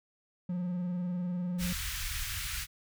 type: tone with vibrato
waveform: triangle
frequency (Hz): 178.2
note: F3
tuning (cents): +35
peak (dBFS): -29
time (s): 0.49-1.73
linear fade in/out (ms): 5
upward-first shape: triangle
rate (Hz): 20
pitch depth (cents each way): 61
type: band-stop noise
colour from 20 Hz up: pink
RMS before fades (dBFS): -36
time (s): 1.58-2.67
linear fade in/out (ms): 50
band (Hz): 100 to 1500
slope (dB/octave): 24
effects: none